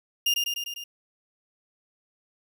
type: tone with echo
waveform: 35% pulse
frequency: 2821 Hz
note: F7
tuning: 17 cents sharp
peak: -19 dBFS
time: 0.26-0.34 s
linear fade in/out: 5 ms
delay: 100 ms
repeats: 5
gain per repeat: -3 dB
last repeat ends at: 0.84 s
effects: none